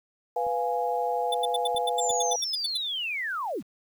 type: chord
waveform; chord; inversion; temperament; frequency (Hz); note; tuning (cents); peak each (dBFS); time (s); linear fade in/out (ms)
sine; F diminished; second; equal; 493.9 / 698.5 / 830.6; Cb5 / F5 / Ab5; 0 / 0 / 0; -29; 0.36-2.36; 5
type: clicks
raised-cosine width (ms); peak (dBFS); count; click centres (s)
3; -35; 3; 0.467 / 1.747 / 2.105
type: tone bursts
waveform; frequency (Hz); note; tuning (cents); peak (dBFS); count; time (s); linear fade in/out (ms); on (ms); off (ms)
square; 3520; A7; 0; -27; 14; 1.32-2.774; 5; 24; 86
type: linear sweep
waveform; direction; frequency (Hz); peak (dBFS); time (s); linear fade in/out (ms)
sine; down; 7600 to 122.2; -28; 1.97-3.63; 50
effects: 9-bit